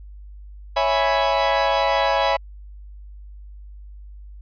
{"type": "chord", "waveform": "40% pulse", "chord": "C# minor seventh", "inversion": "none", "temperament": "equal", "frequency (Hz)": [554.4, 659.3, 830.6, 987.8], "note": ["C#5", "E5", "G#5", "B5"], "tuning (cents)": [0, 0, 0, 0], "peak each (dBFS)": -22, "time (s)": [0.76, 2.37], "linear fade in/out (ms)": 10, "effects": ["added 50 Hz sine -37 dBFS peak until 4.41 s", "resampled to 11025 Hz"]}